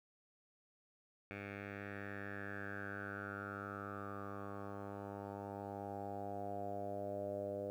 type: tone with low-pass filter sweep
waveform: 10% pulse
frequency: 100.5 Hz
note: G2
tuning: 44 cents sharp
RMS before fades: -45 dBFS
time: 1.31-7.7 s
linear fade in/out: 0 ms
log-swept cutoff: 2200 to 560 Hz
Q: 6.7
effects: 12-bit